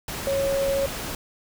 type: tone in noise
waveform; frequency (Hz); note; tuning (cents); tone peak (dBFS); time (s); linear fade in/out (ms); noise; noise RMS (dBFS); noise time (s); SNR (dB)
sine; 550; C#5; -14; -21; 0.27-0.86; 2; pink; -32; 0.08-1.15; +8
effects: none